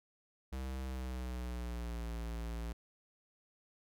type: tone with pitch glide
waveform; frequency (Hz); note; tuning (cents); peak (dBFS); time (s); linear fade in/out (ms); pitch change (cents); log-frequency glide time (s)
square; 65.41 to 57.27; C2 to A#1; 0 to -30; -39; 0.52-2.73; 10; -230; 0.82-2.09
effects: none